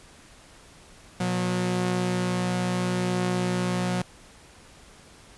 sawtooth tone pair together, 120.91 / 181 Hz, B2 / F#3, -36 / -38 cents, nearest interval perfect fifth, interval 698 cents, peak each -26 / -21 dBFS, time 1.2-4.02 s, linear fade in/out 5 ms, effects pink hiss -51 dBFS RMS until 5.37 s + resampled to 24000 Hz

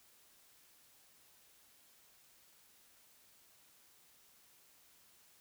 silence, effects white hiss -66 dBFS RMS until 5.4 s

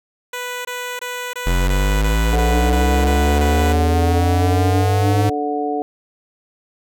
10% pulse tone bursts, 493.9 Hz, B4, in tune, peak -16 dBFS, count 10, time 0.33-3.728 s, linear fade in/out 5 ms, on 320 ms, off 22 ms
square linear sweep, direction up, 43.26 to 103.4 Hz, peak -15 dBFS, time 1.46-5.3 s, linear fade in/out 10 ms
harmonic tone, 146.5 Hz, D3, 4 cents flat, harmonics 2 / 3 / 4 / 5, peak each -24 / -23 / -33 / -22 dBFS, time 2.33-5.82 s, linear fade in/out 0 ms
effects none

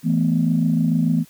sine chord, E suspended fourth, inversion none, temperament equal, 164.81 / 220 / 246.9 Hz, E3 / A3 / B3, 0 / 0 / 0 cents, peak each -18 / -21 / -20 dBFS, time 0.03-1.25 s, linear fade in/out 50 ms, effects tanh soft clip ceiling -7 dBFS + white hiss -51 dBFS RMS until 1.29 s

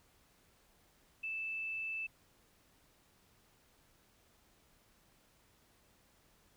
sine tone, 2637 Hz, E7, in tune, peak -37 dBFS, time 1.23-2.07 s, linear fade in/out 10 ms, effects pink hiss -69 dBFS RMS until 6.56 s

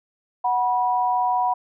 sine tone pair together, 740 / 974.6 Hz, F#5 / B5, 0 / -23 cents, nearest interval perfect fourth, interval 477 cents, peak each -21 dBFS, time 0.44-1.54 s, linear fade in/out 10 ms, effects none

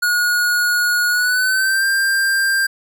square tone with pitch glide, 1447 to 1587.1 Hz, F#6 to G6, -39 to +21 cents, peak -15 dBFS, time 0.02-2.67 s, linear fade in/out 10 ms, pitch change +160 cents, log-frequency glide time 1.09-1.86 s, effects none

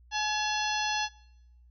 harmonic tone with a mistuned harmonic, 849 Hz, G#5, 38 cents sharp, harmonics 1 / 2 / 3 / 4 / 5 / 6 / 7, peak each -31 / -34 / -36 / -37 / -38 / -39 / -39 dBFS, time 0.11-1.09 s, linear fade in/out 50 ms, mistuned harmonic 3, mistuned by +110 cents, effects noise-tail reverb RT60 0.8 s tail -21 dB re dry + added 60 Hz sine -54 dBFS peak until 1.7 s

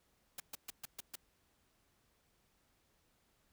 white noise bursts, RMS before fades -44 dBFS, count 6, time 0.38-1.156 s, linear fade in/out 5 ms, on 21 ms, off 130 ms, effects pink hiss -75 dBFS RMS until 3.52 s

